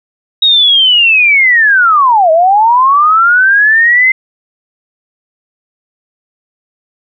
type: linear two-way sweep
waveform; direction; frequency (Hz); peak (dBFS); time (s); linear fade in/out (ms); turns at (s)
sine; down then up; 3803 to 622.3 to 2083; -4; 0.42-4.12; 5; 2.31
effects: none